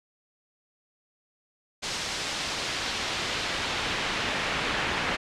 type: noise with band-pass filter sweep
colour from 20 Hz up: brown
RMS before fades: -30 dBFS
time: 1.82-5.17 s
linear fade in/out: 20 ms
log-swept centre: 5500 to 2200 Hz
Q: 0.89
effects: low-pass 9000 Hz 12 dB/octave